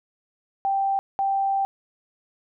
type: tone bursts at uneven times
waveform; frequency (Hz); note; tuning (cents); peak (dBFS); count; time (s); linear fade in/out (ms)
sine; 784; G5; 0; -20; 2; 0.65-0.99 / 1.19-1.65; 0
effects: none